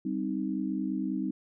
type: chord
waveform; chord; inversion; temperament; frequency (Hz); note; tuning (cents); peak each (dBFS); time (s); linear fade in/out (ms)
sine; C minor; second; equal; 196 / 261.6 / 311.1; G3 / C4 / Eb4; 0 / 0 / 0; -33; 0.05-1.31; 5
effects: none